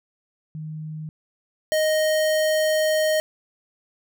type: tone pair in turn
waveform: sine / square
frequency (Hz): 155.56 / 622.2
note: D#3 / D#5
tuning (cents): 0 / 0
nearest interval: 2 octaves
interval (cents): 2400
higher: second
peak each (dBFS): -30 / -19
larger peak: second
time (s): 0.55-1.09 / 1.72-3.2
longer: second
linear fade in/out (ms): 0
effects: none